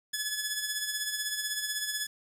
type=tone with tremolo; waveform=10% pulse; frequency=1709 Hz; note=G#6; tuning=49 cents sharp; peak=-20 dBFS; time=0.13-2.07 s; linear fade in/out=10 ms; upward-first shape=sine; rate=16 Hz; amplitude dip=50%; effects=9-bit